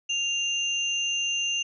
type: tone pair together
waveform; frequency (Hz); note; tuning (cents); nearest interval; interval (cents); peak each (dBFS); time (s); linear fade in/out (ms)
sine; 2794 / 6252; F7 / G8; 0 / -6; octave + major second; 1394; -25 / -33; 0.09-1.63; 10
effects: none